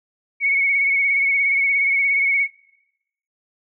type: tone with vibrato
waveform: sine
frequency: 2217 Hz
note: C#7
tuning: in tune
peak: -15 dBFS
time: 0.4-2.48 s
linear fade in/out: 50 ms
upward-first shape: sine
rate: 17 Hz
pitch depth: 35 cents each way
effects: noise-tail reverb RT60 0.9 s tail -25 dB re dry